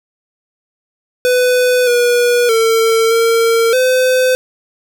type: tone with pitch steps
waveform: square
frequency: 499.1 / 483.9 / 451.3 / 458 / 511 Hz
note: B4 / B4 / A4 / A#4 / C5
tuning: +18 / -35 / +44 / -31 / -41 cents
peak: -10 dBFS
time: 1.25-4.35 s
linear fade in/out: 0 ms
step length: 620 ms
effects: none